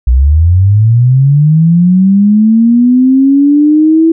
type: linear sweep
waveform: sine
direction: up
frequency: 58.3 to 329.6 Hz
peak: -3 dBFS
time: 0.07-4.12 s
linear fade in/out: 5 ms
effects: none